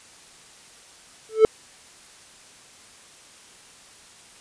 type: tone with exponential growth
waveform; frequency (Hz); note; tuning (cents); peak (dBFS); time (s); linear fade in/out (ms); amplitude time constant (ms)
triangle; 438.8; A4; -5; -4; 1.29-1.45; 1; 33
effects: white hiss -49 dBFS RMS until 4.4 s + resampled to 22050 Hz